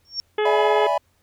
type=tone with exponential growth; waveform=sine; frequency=5500 Hz; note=F8; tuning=27 cents flat; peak=-20 dBFS; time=0.05-0.2 s; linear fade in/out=0 ms; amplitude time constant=32 ms
type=harmonic tone; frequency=424 Hz; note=G#4; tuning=36 cents sharp; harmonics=1 / 2 / 3 / 4 / 5 / 6 / 7 / 8; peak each=-19 / -27 / -33 / -31 / -33 / -39 / -37 / -37 dBFS; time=0.38-0.87 s; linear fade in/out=5 ms
type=chord; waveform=triangle; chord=E dominant seventh; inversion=third; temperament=equal with one note detuned; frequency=580.6 / 659.3 / 830.6 / 987.8 Hz; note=D5 / E5 / G#5 / B5; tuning=-20 / 0 / 0 / 0 cents; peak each=-22 dBFS; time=0.45-0.98 s; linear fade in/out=5 ms
effects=added 88 Hz sine -65 dBFS peak until 1.22 s + pink hiss -65 dBFS RMS until 1.22 s